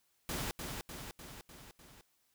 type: noise with echo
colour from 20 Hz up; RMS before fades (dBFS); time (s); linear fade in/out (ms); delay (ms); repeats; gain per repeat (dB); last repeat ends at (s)
pink; -38; 0.29-0.51; 0; 300; 5; -4; 2.01
effects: white hiss -75 dBFS RMS until 2.34 s